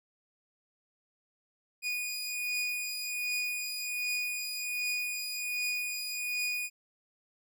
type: beating tone pair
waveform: sawtooth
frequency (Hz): 2462 / 2463.3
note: D#7 / D#7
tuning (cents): -19 / -18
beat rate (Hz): 1.3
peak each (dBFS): -35 / -30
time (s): 1.82-6.7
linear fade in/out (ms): 50
effects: none